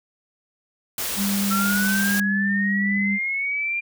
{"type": "noise", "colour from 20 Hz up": "white", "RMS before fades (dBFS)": -27, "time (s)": [0.98, 2.2], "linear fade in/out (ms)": 2}
{"type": "tone", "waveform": "sine", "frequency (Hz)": 199.5, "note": "G3", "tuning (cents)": 31, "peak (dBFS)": -21, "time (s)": [1.16, 3.19], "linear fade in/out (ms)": 50}
{"type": "linear sweep", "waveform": "sine", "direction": "up", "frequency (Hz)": [1332, 2400], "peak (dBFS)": -22, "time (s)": [1.5, 3.81], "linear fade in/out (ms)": 20}
{"effects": []}